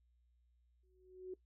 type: tone with exponential growth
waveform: sine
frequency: 370 Hz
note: F#4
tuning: in tune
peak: -40 dBFS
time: 0.83-1.34 s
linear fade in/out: 5 ms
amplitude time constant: 110 ms
effects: noise-tail reverb RT60 0.1 s tail -19 dB re dry + added 60 Hz sine -70 dBFS peak until 1.45 s